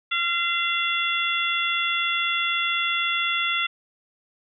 harmonic tone, 686 Hz, F5, 31 cents flat, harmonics 2 / 3 / 4 / 5, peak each -27 / -27 / -27 / -27 dBFS, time 0.11-3.67 s, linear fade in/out 10 ms, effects none

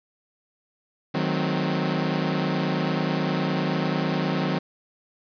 sawtooth chord, D# diminished seventh, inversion none, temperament equal with one note detuned, 155.56 / 185 / 215.5 / 261.6 Hz, D#3 / F#3 / A3 / C4, 0 / 0 / -36 / 0 cents, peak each -23 / -23 / -29 / -25 dBFS, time 1.14-4.59 s, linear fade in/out 10 ms, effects resampled to 11025 Hz + 8-bit

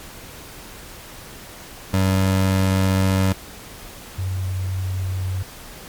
25% pulse / sine tone pair in turn, 95.2 / 93.51 Hz, F#2 / F#2, +50 / +19 cents, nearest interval unison, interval 31 cents, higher first, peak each -12 / -21 dBFS, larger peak first, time 1.93-3.33 / 4.18-5.43 s, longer first, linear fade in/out 10 ms, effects pink hiss -39 dBFS RMS until 5.88 s + MP3 96 kbps

